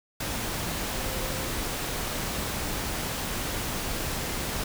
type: tone in noise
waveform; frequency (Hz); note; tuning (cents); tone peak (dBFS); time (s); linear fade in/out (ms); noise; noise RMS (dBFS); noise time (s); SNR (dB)
sine; 524; C5; +2; -40; 0.92-1.49; 5; pink; -31; 0.2-4.64; -12
effects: none